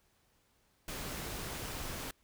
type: noise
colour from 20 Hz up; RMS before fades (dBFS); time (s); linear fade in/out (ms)
pink; -41; 0.88-2.11; 2
effects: pink hiss -72 dBFS RMS until 2.23 s